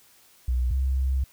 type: tone pair in turn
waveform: sine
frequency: 62 / 65.95 Hz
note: B1 / C2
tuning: +7 / +14 cents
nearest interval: minor second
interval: 107 cents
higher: second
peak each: -21 dBFS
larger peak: neither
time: 0.48-0.71 / 0.71-1.24 s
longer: second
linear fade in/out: 5 ms
effects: white hiss -57 dBFS RMS until 1.32 s